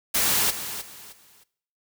white noise with echo, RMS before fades -22 dBFS, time 0.14-0.51 s, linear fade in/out 10 ms, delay 310 ms, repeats 3, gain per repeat -11 dB, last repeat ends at 1.44 s, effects noise-tail reverb RT60 0.6 s tail -19 dB re dry

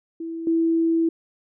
sine tone with level steps, 329.3 Hz, E4, 2 cents flat, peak -28 / -17 dBFS, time 0.2-1.09 s, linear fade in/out 5 ms, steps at 0.47 s, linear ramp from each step 2 ms, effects none

